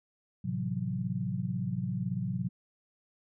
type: chord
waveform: sine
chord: F# half-diminished seventh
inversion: first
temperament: equal with one note detuned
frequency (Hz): 110 / 130.81 / 167.21 / 185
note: A2 / C3 / E3 / F#3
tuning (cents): 0 / 0 / +25 / 0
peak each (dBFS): -37 / -35 / -38 / -34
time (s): 0.44-2.49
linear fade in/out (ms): 10
effects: none